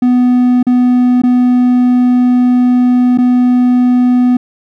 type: tone with dropouts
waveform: triangle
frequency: 248.1 Hz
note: B3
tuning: 8 cents sharp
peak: -4 dBFS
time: 0.02-4.37 s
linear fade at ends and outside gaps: 5 ms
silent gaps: 0.629-0.667 / 1.219-1.235 / 3.176-3.184 s
effects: none